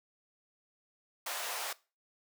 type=high-pass noise; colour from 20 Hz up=pink; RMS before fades=-38 dBFS; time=1.26-1.73 s; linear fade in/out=5 ms; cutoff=590 Hz; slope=24 dB/octave; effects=noise-tail reverb RT60 0.3 s tail -20 dB re dry